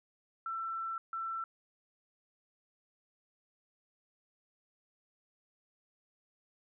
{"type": "tone bursts at uneven times", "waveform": "sine", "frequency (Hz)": 1339, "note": "E6", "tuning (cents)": 27, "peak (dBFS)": -35, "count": 2, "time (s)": [[0.46, 0.98], [1.13, 1.44]], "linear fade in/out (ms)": 2, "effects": []}